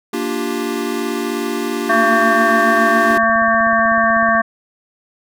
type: chord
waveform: square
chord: G minor seventh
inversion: first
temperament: equal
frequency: 233.1 / 293.7 / 349.2 / 392 Hz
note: Bb3 / D4 / F4 / G4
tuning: 0 / 0 / 0 / 0 cents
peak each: -25 dBFS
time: 0.13-3.18 s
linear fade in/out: 5 ms
type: harmonic tone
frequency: 225.9 Hz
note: A3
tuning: 46 cents sharp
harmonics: 1 / 3 / 5 / 7 / 8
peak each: -21 / -16 / -16 / -18 / -19 dBFS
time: 1.89-4.42 s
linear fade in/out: 10 ms
type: click train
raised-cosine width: 3 ms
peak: -23 dBFS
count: 21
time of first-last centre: 3.11-4.352 s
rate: 16.1 Hz
effects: none